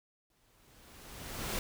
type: noise with exponential growth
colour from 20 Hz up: pink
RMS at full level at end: -34 dBFS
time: 0.3-1.59 s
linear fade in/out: 2 ms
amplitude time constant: 280 ms
effects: none